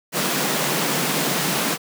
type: high-pass noise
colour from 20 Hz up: pink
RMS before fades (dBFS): -22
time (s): 0.12-1.78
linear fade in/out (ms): 50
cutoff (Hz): 140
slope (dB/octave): 96
effects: none